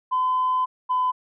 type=tone pair in turn; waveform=sine; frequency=1018 / 1009.8 Hz; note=C6 / B5; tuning=-48 / +38 cents; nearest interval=unison; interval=14 cents; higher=first; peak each=-18 dBFS; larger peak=neither; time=0.11-0.66 / 0.89-1.12 s; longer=first; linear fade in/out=20 ms; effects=tanh soft clip ceiling -15 dBFS